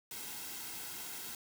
white noise with comb filter, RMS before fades -44 dBFS, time 0.11-1.35 s, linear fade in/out 2 ms, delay 1.7 ms, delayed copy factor -0.6, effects none

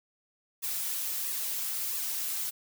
blue noise with flanger, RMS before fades -33 dBFS, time 0.62-2.51 s, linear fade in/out 20 ms, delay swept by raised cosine 1.3 to 6.5 ms, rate 1.5 Hz, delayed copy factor -0.85, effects none

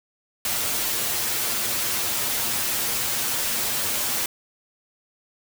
white noise with comb filter, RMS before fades -25 dBFS, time 0.45-4.26 s, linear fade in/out 2 ms, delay 8.6 ms, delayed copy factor +0.65, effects none

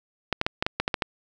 clicks, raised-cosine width 0.3 ms, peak -7 dBFS, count 9, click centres 0.327 / 0.414 / 0.465 / 0.625 / 0.665 / 0.8 / 0.879 / 0.942 / 1.022 s, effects none

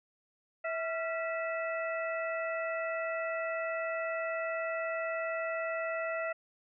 harmonic tone with a mistuned harmonic, 653 Hz, E5, 17 cents flat, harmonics 1 / 2 / 3 / 4, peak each -34 / -39 / -39 / -44 dBFS, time 0.64-6.33 s, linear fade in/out 10 ms, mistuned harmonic 2, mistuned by +82 cents, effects none

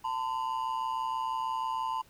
triangle ring-modulated tone, 958 Hz, A#5, 47 cents sharp, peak -25 dBFS, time 0.04-2.02 s, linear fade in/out 10 ms, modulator 63.1 Hz, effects pink hiss -61 dBFS RMS until 2.09 s

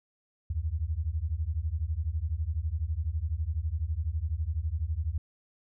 sine beating tone pair, 73.42 / 85.42 Hz, D2 / F2, 0 / -38 cents, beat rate 12 Hz, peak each -31 / -31 dBFS, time 0.5-5.18 s, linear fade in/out 5 ms, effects none

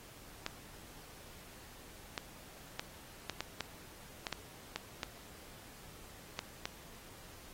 clicks, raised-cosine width 0.2 ms, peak -18 dBFS, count 12, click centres 0.464 / 2.178 / 2.795 / 3.297 / 3.406 / 3.607 / 4.268 / 4.327 / 4.76 / 5.032 / 6.391 / 6.655 s, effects pink hiss -55 dBFS RMS until 7.53 s + AAC 48 kbps

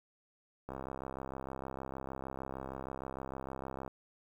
click train, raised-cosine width 1 ms, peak -27 dBFS, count 213, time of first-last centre 0.69-3.878 s, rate 66.5 Hz, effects 10-bit

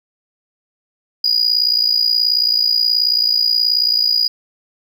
sine tone with amplitude modulation, 4900 Hz, D#8, 27 cents flat, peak -7 dBFS, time 1.24-4.28 s, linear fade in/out 5 ms, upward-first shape sine, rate 58.6 Hz, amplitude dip 85%, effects tanh soft clip ceiling -8 dBFS + 8-bit

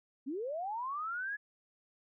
sine linear sweep, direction up, 243.7 to 1711 Hz, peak -35 dBFS, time 0.26-1.37 s, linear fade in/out 20 ms, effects none

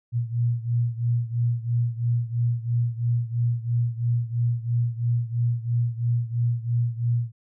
sine beating tone pair, 117.8 / 120.8 Hz, A#2 / B2, +19 / -38 cents, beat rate 3 Hz, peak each -23 / -26 dBFS, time 0.12-7.32 s, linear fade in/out 50 ms, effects none

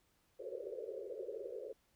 white band-pass noise, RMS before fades -45 dBFS, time 0.39-1.73 s, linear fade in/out 5 ms, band 370 to 560 Hz, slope 96 dB/octave, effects pink hiss -75 dBFS RMS until 1.95 s

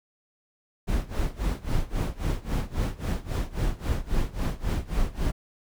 brown noise with tremolo, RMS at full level -24 dBFS, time 0.87-5.32 s, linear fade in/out 20 ms, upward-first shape sine, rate 3.7 Hz, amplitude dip 90%, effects none

